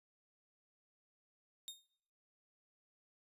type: tone with exponential decay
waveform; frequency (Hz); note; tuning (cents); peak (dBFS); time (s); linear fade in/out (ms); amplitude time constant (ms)
sawtooth; 3689; A#7; -19; -38; 1.68-1.86; 0; 37
effects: noise-tail reverb RT60 0.7 s tail -22 dB re dry + resampled to 32000 Hz